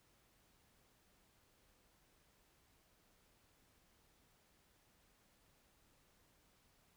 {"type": "silence", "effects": ["pink hiss -73 dBFS RMS until 6.96 s"]}